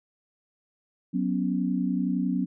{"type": "chord", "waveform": "sine", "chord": "F# suspended fourth", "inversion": "none", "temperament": "just", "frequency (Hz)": [185, 246.7, 277.5], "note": ["F#3", "B3", "C#4"], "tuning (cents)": [0, -2, 2], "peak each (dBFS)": [-27, -28, -29], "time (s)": [1.13, 2.46], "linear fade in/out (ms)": 20, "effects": []}